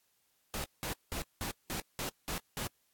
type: noise bursts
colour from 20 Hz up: pink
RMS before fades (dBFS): -37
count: 8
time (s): 0.54-2.67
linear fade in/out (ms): 0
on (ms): 100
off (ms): 190
effects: white hiss -74 dBFS RMS until 2.93 s + AAC 64 kbps